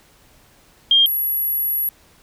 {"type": "tone pair in turn", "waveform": "sine", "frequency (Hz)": [3210, 11439], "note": ["G7", "F9"], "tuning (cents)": [40, 40], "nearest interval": "octave + minor seventh", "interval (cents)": 2200, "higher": "second", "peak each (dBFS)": [-10, -18], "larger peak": "first", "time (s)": [[0.91, 1.06], [1.06, 1.89]], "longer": "second", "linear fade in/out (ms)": 2, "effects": ["pink hiss -53 dBFS RMS until 2.22 s"]}